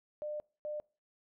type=tone bursts at uneven times; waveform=sine; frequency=600 Hz; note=D5; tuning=37 cents sharp; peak=-36 dBFS; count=2; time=0.22-0.4 / 0.65-0.8 s; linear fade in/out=0 ms; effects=noise-tail reverb RT60 0.4 s tail -26 dB re dry